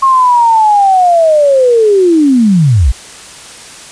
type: linear sweep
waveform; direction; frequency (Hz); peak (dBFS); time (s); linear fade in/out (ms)
sine; down; 1084 to 50.5; -4; 0.02-2.92; 10
effects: white hiss -31 dBFS RMS until 3.91 s + resampled to 22050 Hz